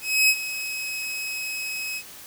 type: tone with ADSR envelope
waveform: sawtooth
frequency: 2553 Hz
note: D#7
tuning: 44 cents sharp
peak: -11 dBFS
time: 0.01-2.03 s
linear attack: 280 ms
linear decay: 57 ms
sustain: -14 dB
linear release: 62 ms
effects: white hiss -43 dBFS RMS until 2.26 s